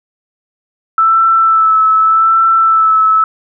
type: tone with vibrato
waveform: sine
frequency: 1318.5 Hz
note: E6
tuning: in tune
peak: -6 dBFS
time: 0.98-3.24 s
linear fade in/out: 2 ms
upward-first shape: sine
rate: 0.84 Hz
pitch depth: 24 cents each way
effects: none